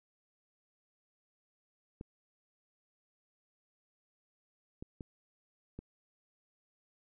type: clicks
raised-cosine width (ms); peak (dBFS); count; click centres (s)
3; -30; 4; 2.011 / 4.825 / 5.008 / 5.79
effects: none